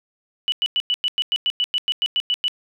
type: tone bursts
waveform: sine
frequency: 2960 Hz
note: F#7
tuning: in tune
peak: -17 dBFS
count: 15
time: 0.48-2.481 s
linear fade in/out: 0 ms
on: 41 ms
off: 99 ms
effects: none